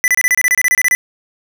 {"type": "tone bursts", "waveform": "square", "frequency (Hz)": 1991, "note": "B6", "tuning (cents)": 14, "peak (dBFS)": -10, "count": 14, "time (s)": [0.04, 0.95], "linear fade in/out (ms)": 0, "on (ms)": 39, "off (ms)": 28, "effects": []}